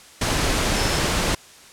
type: tone in noise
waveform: sine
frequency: 5250 Hz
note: E8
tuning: 8 cents flat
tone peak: -31 dBFS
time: 0.76-0.99 s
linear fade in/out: 5 ms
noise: pink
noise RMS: -21 dBFS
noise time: 0.21-1.35 s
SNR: -13 dB
effects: white hiss -46 dBFS RMS until 1.72 s + low-pass 9000 Hz 12 dB/octave